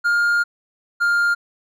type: tone pair in turn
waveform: triangle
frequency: 1412 / 1403.9 Hz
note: F6 / F6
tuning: +19 / +9 cents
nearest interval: unison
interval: 10 cents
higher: first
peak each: -13 dBFS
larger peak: neither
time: 0.04-0.44 / 1-1.35 s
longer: first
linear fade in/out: 20 ms
effects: none